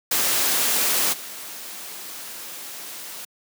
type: noise with level steps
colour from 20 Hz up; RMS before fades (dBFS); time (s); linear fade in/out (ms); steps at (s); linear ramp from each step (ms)
white; -21 / -36; 0.11-3.25; 5; 1.12; 20
effects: high-pass 200 Hz 12 dB/octave